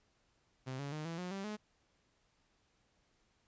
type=tone with pitch steps; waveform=sawtooth; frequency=130.4 / 141.38 / 153.29 / 166.2 / 180.2 / 195.38 / 211.8 Hz; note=C3 / C#3 / D#3 / E3 / F#3 / G3 / G#3; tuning=-5 / +34 / -25 / +15 / -45 / -5 / +34 cents; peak=-36 dBFS; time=0.66-1.57 s; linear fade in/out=20 ms; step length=130 ms; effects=pink hiss -75 dBFS RMS until 3.47 s + resampled to 16000 Hz